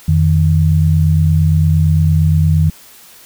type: tone pair together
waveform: sine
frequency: 87.31 / 156.02 Hz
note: F2 / D#3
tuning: 0 / +5 cents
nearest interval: minor seventh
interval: 1005 cents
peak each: -11 dBFS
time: 0.08-2.7 s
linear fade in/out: 5 ms
effects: white hiss -41 dBFS RMS until 3.25 s